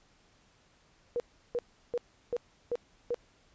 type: tone bursts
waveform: sine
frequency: 481.1 Hz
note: B4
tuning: 45 cents flat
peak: -28 dBFS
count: 6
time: 1.16-3.144 s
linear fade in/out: 0 ms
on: 39 ms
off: 350 ms
effects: pink hiss -65 dBFS RMS until 3.54 s + resampled to 16000 Hz